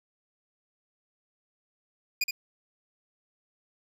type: tone with echo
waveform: 25% pulse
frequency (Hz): 2441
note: D#7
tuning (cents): -34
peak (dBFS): -20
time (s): 2.21-2.24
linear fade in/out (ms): 5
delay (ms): 70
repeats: 1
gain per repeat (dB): -5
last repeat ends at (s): 2.31
effects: none